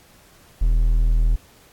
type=tone; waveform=triangle; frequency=40 Hz; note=D#1; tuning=49 cents sharp; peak=-12 dBFS; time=0.61-1.36 s; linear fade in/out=10 ms; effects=pink hiss -52 dBFS RMS until 1.72 s + AAC 64 kbps